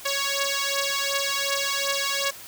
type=beating tone pair; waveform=5% pulse; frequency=554.4 / 557.1 Hz; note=C#5 / C#5; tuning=0 / +9 cents; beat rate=2.7 Hz; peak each=-15 dBFS; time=0.05-2.31 s; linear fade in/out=10 ms; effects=white hiss -42 dBFS RMS until 2.47 s